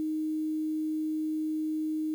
sine tone with quantisation, 311.1 Hz, D#4, in tune, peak -28 dBFS, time 0-2.14 s, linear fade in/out 0 ms, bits 9, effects none

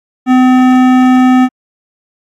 sine tone with hard clipping, 255 Hz, C4, 44 cents flat, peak -6 dBFS, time 0.26-1.49 s, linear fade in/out 50 ms, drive 15 dB, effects AAC 64 kbps

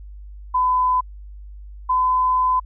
sine tone pair in turn, 1008 / 1014.4 Hz, B5 / B5, +35 / +46 cents, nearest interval unison, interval 11 cents, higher second, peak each -15 dBFS, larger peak neither, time 0.54-1.01 / 1.89-2.6 s, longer second, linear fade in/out 10 ms, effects added 50 Hz sine -35 dBFS peak until 2.65 s

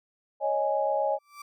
sine chord, C# suspended second, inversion none, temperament equal, 554.4 / 622.3 / 830.6 Hz, C#5 / D#5 / G#5, 0 / 0 / 0 cents, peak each -28 dBFS, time 0.4-1.19 s, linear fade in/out 50 ms
35% pulse tone with exponential growth, 1167 Hz, D6, 11 cents flat, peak -36 dBFS, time 1.17-1.42 s, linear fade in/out 5 ms, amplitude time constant 54 ms
effects none

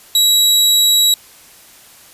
sawtooth tone, 3880 Hz, B7, 31 cents flat, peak -6 dBFS, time 0.15-1.14 s, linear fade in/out 2 ms, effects white hiss -43 dBFS RMS until 2.13 s + resampled to 32000 Hz

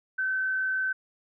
sine tone with frequency modulation, 1532 Hz, G6, 40 cents flat, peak -25 dBFS, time 0.18-0.93 s, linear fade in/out 10 ms, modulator 46.4 Hz, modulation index 0.29, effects none

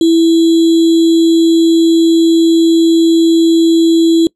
sine tone with sample-and-hold, 330 Hz, E4, 2 cents sharp, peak -5 dBFS, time 0.01-4.27 s, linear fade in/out 2 ms, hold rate 3675 Hz, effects noise-tail reverb RT60 0.1 s tail -24 dB re dry + low-pass 8000 Hz 12 dB/octave

